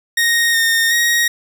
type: tone with pitch steps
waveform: sawtooth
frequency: 1862 / 1834 / 1881 Hz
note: A#6 / A#6 / A#6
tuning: -2 / -29 / +15 cents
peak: -9 dBFS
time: 0.17-1.28 s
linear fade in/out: 5 ms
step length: 370 ms
effects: none